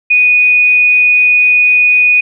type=tone; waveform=sine; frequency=2476 Hz; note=D#7; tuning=9 cents flat; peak=-5 dBFS; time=0.1-2.21 s; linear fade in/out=10 ms; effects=none